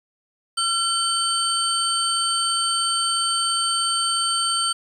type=tone cluster; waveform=sine; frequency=1365 / 3093 / 4566 / 8550 Hz; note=F6 / G7 / D8 / C9; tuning=-40 / -24 / -50 / +36 cents; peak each=-25 dBFS; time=0.57-4.73 s; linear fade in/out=10 ms; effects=8-bit